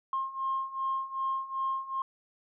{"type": "beating tone pair", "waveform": "sine", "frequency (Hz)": [1066, 1068.6], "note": ["C6", "C6"], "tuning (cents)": [32, 36], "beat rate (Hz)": 2.6, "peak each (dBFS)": [-34, -31], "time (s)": [0.13, 2.02], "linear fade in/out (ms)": 2, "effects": ["tanh soft clip ceiling -22 dBFS"]}